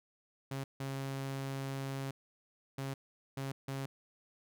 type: tone bursts at uneven times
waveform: sawtooth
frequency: 135.9 Hz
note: C#3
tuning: 34 cents flat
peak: -33 dBFS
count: 5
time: 0.51-0.64 / 0.8-2.11 / 2.78-2.94 / 3.37-3.52 / 3.68-3.86 s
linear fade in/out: 5 ms
effects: none